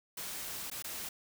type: noise with dropouts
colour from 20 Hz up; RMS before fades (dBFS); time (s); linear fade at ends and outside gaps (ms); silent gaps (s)
white; -41; 0.17-1.09; 5; 0.701-0.714 / 0.824-0.842
effects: none